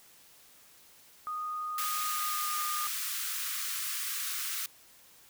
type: tone with pitch glide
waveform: sine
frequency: 1236 to 1217.6 Hz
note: D#6 to D#6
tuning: -12 to -38 cents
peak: -33 dBFS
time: 1.27-2.87 s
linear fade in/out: 0 ms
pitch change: -26 cents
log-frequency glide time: 2.03-2.62 s
type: high-pass noise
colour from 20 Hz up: white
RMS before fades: -35 dBFS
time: 1.78-4.66 s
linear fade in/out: 2 ms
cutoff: 1100 Hz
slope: 96 dB/octave
effects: white hiss -58 dBFS RMS until 5.29 s